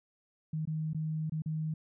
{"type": "tone with dropouts", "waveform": "sine", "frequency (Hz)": 156.7, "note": "D#3", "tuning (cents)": 13, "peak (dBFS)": -31, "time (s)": [0.53, 1.74], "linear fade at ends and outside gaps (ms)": 5, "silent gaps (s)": [[0.654, 0.673], [0.933, 0.946], [1.297, 1.32], [1.421, 1.459]], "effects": []}